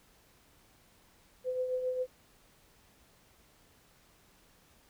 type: tone with tremolo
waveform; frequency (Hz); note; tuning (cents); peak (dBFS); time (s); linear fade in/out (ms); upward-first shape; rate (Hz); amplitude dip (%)
sine; 508; B4; +49; -28; 1.44-2.07; 50; triangle; 7.4; 55
effects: pink hiss -64 dBFS RMS until 4.89 s